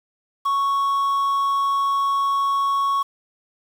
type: tone with quantisation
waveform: triangle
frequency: 1108.7 Hz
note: C#6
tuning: in tune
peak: -16 dBFS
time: 0.45-3.03 s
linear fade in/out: 10 ms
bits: 7
effects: none